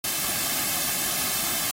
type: noise with comb filter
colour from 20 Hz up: white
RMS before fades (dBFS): -26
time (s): 0.04-1.71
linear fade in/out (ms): 2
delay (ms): 2.1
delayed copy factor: -0.6
effects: AAC 48 kbps